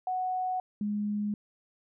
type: tone pair in turn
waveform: sine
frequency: 740 / 207.7 Hz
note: F#5 / G#3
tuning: 0 / 0 cents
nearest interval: octave + minor seventh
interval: 2200 cents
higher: first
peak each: -28 dBFS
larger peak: neither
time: 0.07-0.6 / 0.81-1.34 s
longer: neither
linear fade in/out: 2 ms
effects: none